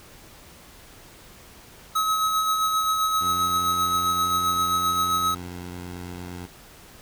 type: tone with tremolo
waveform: square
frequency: 1281 Hz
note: E6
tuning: 50 cents flat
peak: -20 dBFS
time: 1.95-5.35 s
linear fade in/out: 10 ms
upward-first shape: sine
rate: 7.6 Hz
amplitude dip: 35%
type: tone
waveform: 15% pulse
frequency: 88.9 Hz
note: F2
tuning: 31 cents sharp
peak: -28 dBFS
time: 3.2-6.47 s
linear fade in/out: 20 ms
effects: pink hiss -48 dBFS RMS until 7.01 s